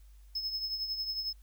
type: tone with tremolo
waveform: triangle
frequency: 5190 Hz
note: E8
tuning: 28 cents flat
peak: -29 dBFS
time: 0.35-1.33 s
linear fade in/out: 5 ms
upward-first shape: triangle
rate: 11 Hz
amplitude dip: 65%
effects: added 50 Hz sine -52 dBFS peak until 1.42 s + white hiss -70 dBFS RMS until 1.42 s